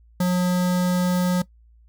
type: tone with notch filter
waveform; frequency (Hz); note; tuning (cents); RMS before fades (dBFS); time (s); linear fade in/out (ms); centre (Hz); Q
square; 180.1; F#3; -46; -20; 0.2-1.42; 5; 2500; 1.5
effects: noise-tail reverb RT60 0.1 s tail -19 dB re dry + added 57 Hz sine -50 dBFS peak until 1.88 s